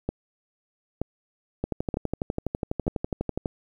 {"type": "two click trains", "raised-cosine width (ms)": 2, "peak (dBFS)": [-13, -13], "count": [23, 4], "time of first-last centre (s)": [[1.64, 3.458], [0.09, 2.868]], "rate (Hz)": [12.1, 1.08], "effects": ["9-bit"]}